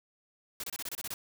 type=noise bursts; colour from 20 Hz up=white; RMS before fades=-38 dBFS; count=9; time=0.6-1.14 s; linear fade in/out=2 ms; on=36 ms; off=27 ms; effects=none